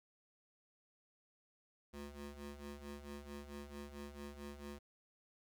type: ring-modulated tone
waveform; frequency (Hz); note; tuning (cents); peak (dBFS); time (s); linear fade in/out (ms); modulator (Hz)
20% pulse; 143.5; D3; -40; -40; 1.93-4.79; 10; 74
effects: none